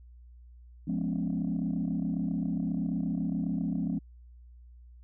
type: chord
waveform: sine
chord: C# dominant seventh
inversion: first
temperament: just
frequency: 173.24 / 207.9 / 249.5 / 277.2 Hz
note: E#3 / G#3 / B3 / C#4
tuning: -14 / +2 / +18 / 0 cents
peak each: -31 / -32 / -34 / -34 dBFS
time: 0.87-3.99 s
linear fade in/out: 10 ms
effects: tanh soft clip ceiling -22 dBFS + added 60 Hz sine -49 dBFS peak until 5.03 s